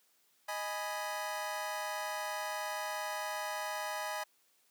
25% pulse chord, G# minor, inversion second, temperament equal, 622.3 / 830.6 / 987.8 Hz, D#5 / G#5 / B5, 0 / 0 / 0 cents, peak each -37 / -36 / -38 dBFS, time 0.48-4.24 s, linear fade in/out 10 ms, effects white hiss -71 dBFS RMS until 4.7 s + high-pass 200 Hz 12 dB/octave

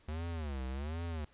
square tone with vibrato, 74 Hz, D2, 14 cents sharp, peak -37 dBFS, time 0.08-1.25 s, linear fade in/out 5 ms, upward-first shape sine, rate 1.3 Hz, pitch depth 240 cents each way, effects pink hiss -66 dBFS RMS until 1.33 s + resampled to 8000 Hz

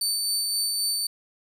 25% pulse tone with tremolo, 4551 Hz, C#8, 45 cents sharp, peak -18 dBFS, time 0.01-1.07 s, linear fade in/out 5 ms, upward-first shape sine, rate 3.8 Hz, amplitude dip 25%, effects 9-bit

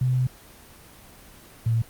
sine tone pair in turn, 127.4 / 114.16 Hz, C3 / A#2, -46 / -36 cents, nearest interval major second, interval 190 cents, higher first, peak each -19 dBFS, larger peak neither, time 0.01-0.27 / 1.66-1.82 s, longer first, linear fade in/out 5 ms, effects pink hiss -48 dBFS RMS until 1.89 s + Opus 24 kbps

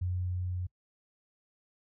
sine tone with level ramp, 90.4 Hz, F#2, 40 cents flat, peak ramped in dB -29 to -32 dBFS, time 0.01-0.67 s, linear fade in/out 10 ms, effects noise-tail reverb RT60 0.1 s tail -24 dB re dry

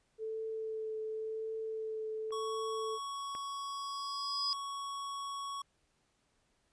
sine tone with vibrato, 439.5 Hz, A4, 2 cents flat, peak -36 dBFS, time 0.18-2.99 s, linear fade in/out 50 ms, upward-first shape triangle, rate 0.91 Hz, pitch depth 14 cents each way
clicks, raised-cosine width 0.5 ms, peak -42 / -32 dBFS, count 2, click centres 2.307 / 3.351 s
square tone, 1114 Hz, C#6, 8 cents sharp, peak -39 dBFS, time 2.32-5.62 s, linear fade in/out 5 ms
sine tone with exponential growth, 4978 Hz, D#8, in tune, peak -30 dBFS, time 3.15-4.53 s, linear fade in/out 0 ms, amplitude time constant 300 ms
effects pink hiss -75 dBFS RMS until 6.72 s + resampled to 22050 Hz

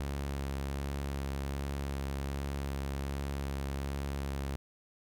sawtooth tone with vibrato, 69.3 Hz, C#2, in tune, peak -30 dBFS, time 0-4.56 s, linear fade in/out 0 ms, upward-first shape sine, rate 1.3 Hz, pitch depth 16 cents each way, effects none

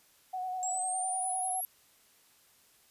sine tone with vibrato, 740 Hz, F#5, in tune, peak -33 dBFS, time 0.33-1.61 s, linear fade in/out 10 ms, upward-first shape square, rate 9.9 Hz, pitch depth 19 cents each way
sine linear sweep, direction up, 7490 to 11380 Hz, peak -33 dBFS, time 0.63-1.65 s, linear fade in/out 0 ms
effects white hiss -64 dBFS RMS until 2.9 s + resampled to 32000 Hz

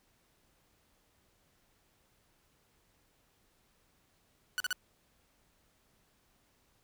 sawtooth tone bursts, 1480 Hz, F#6, in tune, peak -27 dBFS, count 3, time 4.58-4.728 s, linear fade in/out 0 ms, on 22 ms, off 41 ms, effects pink hiss -71 dBFS RMS until 6.83 s

